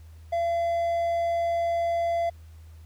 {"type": "tone", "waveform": "triangle", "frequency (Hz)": 680, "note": "F5", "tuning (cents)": -46, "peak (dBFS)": -21, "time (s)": [0.32, 2.3], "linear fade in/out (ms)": 10, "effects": ["added 80 Hz sine -44 dBFS peak until 2.85 s", "pink hiss -62 dBFS RMS until 2.85 s"]}